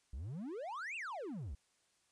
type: exponential two-way sweep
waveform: triangle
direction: up then down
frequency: 56 to 2818 to 56 Hz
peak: -39 dBFS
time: 0.13-1.55 s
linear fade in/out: 5 ms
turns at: 0.96 s
effects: white hiss -75 dBFS RMS until 2.11 s + resampled to 22050 Hz